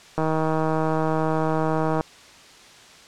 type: click train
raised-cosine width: 1 ms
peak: -10 dBFS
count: 290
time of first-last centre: 0.18-2.009 s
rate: 158 Hz
effects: white hiss -47 dBFS RMS until 3.07 s + low-pass 6000 Hz 12 dB/octave